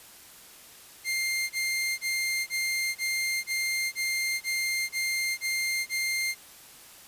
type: tone bursts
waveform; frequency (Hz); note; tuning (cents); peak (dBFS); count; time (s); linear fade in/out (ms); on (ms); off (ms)
sawtooth; 2107; C7; +12; -23; 11; 1.04-6.35; 50; 460; 25
effects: white hiss -50 dBFS RMS until 7.07 s + resampled to 32000 Hz